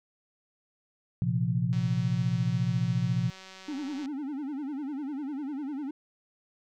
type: chord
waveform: sine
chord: Bb suspended second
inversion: none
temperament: equal with one note detuned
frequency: 116.54 / 130.81 / 172.91 Hz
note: Bb2 / C3 / F3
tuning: 0 / 0 / -17 cents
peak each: -29 dBFS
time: 1.22-3.3 s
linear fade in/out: 0 ms
type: click train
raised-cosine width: 0.2 ms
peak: -30 dBFS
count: 441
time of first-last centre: 1.73-4.058 s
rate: 189 Hz
type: tone with vibrato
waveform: triangle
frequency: 282.8 Hz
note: C#4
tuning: 35 cents sharp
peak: -30 dBFS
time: 3.68-5.91 s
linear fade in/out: 5 ms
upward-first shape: sine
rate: 10 Hz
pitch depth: 140 cents each way
effects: none